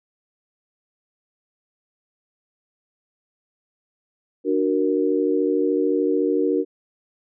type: chord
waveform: sine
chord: D augmented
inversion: none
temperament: equal with one note detuned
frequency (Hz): 296.4 / 370 / 466.2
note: D4 / F#4 / A#4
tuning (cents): +16 / 0 / 0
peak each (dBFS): -22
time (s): 4.44-6.65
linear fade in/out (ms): 50
effects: none